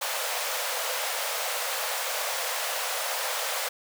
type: high-pass noise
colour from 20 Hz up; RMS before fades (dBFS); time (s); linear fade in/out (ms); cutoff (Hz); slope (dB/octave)
pink; -30; 0.01-3.69; 10; 480; 96
effects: none